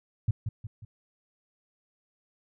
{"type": "tone with echo", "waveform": "sine", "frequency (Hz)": 108.1, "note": "A2", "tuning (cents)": -30, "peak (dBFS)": -20, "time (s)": [0.28, 0.31], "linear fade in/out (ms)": 5, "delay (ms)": 180, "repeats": 3, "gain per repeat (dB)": -7, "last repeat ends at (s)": 0.85, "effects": []}